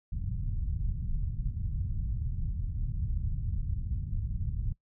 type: low-pass noise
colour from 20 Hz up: pink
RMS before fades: -32 dBFS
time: 0.12-4.73 s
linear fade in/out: 10 ms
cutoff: 130 Hz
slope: 24 dB/octave
effects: noise-tail reverb RT60 0.1 s tail -20 dB re dry